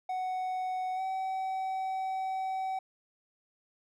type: tone with pitch glide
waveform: triangle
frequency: 743 to 760.8 Hz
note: F#5 to F#5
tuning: +7 to +48 cents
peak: -29 dBFS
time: 0.09-2.79 s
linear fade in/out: 5 ms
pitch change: +41 cents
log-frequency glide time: 0.95-1.01 s
effects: none